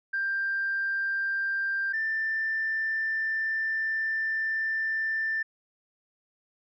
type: tone pair in turn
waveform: sine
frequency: 1585 / 1779.1 Hz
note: G6 / A6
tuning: +19 / +19 cents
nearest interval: major second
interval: 200 cents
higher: second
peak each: -25 dBFS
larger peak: neither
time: 0.13-1.93 / 1.93-5.43 s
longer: second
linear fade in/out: 10 ms
effects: tanh soft clip ceiling -21 dBFS